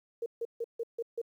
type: tone bursts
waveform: sine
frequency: 463.6 Hz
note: A#4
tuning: 10 cents flat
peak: -31 dBFS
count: 6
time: 0.22-1.216 s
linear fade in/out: 5 ms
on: 41 ms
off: 150 ms
effects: 11-bit